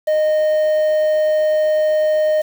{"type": "tone with quantisation", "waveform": "triangle", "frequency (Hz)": 616, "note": "D#5", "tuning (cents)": -17, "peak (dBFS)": -11, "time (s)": [0.07, 2.42], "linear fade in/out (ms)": 10, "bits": 6, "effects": []}